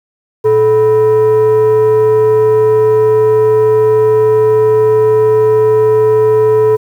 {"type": "tone with frequency modulation", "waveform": "sine", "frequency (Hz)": 433.4, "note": "A4", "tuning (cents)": -26, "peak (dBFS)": -4, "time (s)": [0.44, 6.77], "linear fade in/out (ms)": 20, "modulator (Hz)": 550, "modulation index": 0.38, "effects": ["tanh soft clip ceiling -4 dBFS", "7-bit"]}